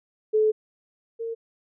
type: tone pair in turn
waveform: sine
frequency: 431.7 / 457.4 Hz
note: A4 / A#4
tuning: -33 / -33 cents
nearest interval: minor second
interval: 100 cents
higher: second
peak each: -17 / -28 dBFS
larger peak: first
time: 0.33-0.52 / 1.19-1.35 s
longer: first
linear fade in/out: 20 ms
effects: none